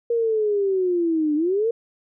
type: linear two-way sweep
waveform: sine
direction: down then up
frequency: 473.5 to 293.7 to 473.5 Hz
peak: -18 dBFS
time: 0.1-1.71 s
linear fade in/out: 5 ms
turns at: 1.35 s
effects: none